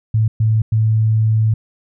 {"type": "tone bursts at uneven times", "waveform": "sine", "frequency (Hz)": 110, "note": "A2", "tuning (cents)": 0, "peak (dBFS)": -11, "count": 3, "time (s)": [[0.14, 0.28], [0.4, 0.62], [0.72, 1.54]], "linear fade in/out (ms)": 5, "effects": []}